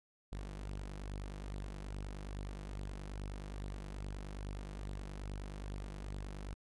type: tone with flanger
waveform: sawtooth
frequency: 49.53 Hz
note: G1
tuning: 19 cents sharp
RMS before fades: -44 dBFS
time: 0.32-6.54 s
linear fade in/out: 0 ms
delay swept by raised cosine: 0.22 to 6.12 ms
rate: 2.4 Hz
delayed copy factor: +0.5
effects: resampled to 24000 Hz